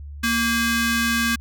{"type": "ring-modulated tone", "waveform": "sawtooth", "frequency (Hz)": 920, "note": "A#5", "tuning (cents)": -23, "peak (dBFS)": -12, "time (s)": [0.23, 1.36], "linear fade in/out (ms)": 10, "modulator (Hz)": 687, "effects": ["added 72 Hz sine -33 dBFS peak until 1.4 s"]}